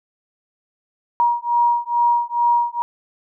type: beating tone pair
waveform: sine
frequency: 950 / 952.3 Hz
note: A#5 / A#5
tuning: +33 / +37 cents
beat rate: 2.3 Hz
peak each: -18 dBFS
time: 1.2-2.82 s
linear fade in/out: 0 ms
effects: none